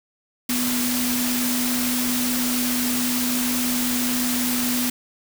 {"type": "tone in noise", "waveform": "sine", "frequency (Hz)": 246.9, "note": "B3", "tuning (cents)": 0, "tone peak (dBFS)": -23, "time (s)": [0.49, 4.9], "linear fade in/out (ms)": 5, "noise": "white", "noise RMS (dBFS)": -25, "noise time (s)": [0.49, 4.9], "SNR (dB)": -1, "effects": []}